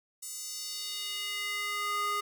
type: tone with high-pass filter sweep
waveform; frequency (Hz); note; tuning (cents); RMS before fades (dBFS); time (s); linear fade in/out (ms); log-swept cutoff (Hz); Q
square; 411.3; G#4; -17; -35; 0.22-2.21; 10; 7900 to 980; 2.1
effects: none